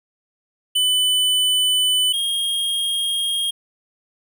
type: tone pair in turn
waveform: square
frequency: 3000 / 3244 Hz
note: F#7 / G#7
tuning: +23 / -41 cents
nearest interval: minor second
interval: 136 cents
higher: second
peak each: -16 / -20 dBFS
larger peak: first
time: 0.75-2.13 / 2.13-3.51 s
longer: neither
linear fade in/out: 10 ms
effects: none